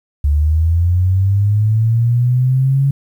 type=linear sweep; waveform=sine; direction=up; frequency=71 to 139.6 Hz; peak=-10 dBFS; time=0.24-2.91 s; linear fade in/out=5 ms; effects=8-bit